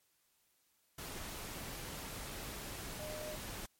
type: tone in noise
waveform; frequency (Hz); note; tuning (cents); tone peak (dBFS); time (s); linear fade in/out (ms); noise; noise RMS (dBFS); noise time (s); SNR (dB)
sine; 612; D#5; -29; -44; 2.99-3.36; 5; pink; -45; 0.98-3.66; -2
effects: white hiss -75 dBFS RMS until 3.79 s + MP3 64 kbps